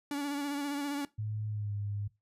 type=tone with vibrato; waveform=45% pulse; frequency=285.7 Hz; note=D4; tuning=48 cents flat; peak=-32 dBFS; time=0.11-1.05 s; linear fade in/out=2 ms; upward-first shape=sine; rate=15 Hz; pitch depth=36 cents each way
type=tone with pitch glide; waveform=sine; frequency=107.1 to 102.26 Hz; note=A2 to G#2; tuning=-46 to -26 cents; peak=-33 dBFS; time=1.18-2.08 s; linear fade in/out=10 ms; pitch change=-80 cents; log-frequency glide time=1.47-1.73 s
effects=noise-tail reverb RT60 0.2 s tail -18 dB re dry + resampled to 32000 Hz